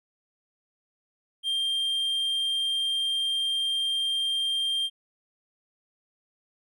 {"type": "tone", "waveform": "triangle", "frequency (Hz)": 3185, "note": "G7", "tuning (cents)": 27, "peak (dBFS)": -23, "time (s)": [1.43, 4.9], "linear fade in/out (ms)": 50, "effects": []}